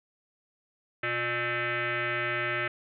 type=tone with frequency modulation; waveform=sine; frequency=123.47 Hz; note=B2; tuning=in tune; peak=-27 dBFS; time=1.03-2.68 s; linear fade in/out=5 ms; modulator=479 Hz; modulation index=4.9; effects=none